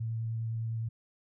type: tone with vibrato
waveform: sine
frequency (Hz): 113.3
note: A#2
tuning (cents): -49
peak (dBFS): -31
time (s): 0-0.89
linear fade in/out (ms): 10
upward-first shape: square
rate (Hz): 9.8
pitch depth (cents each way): 9
effects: none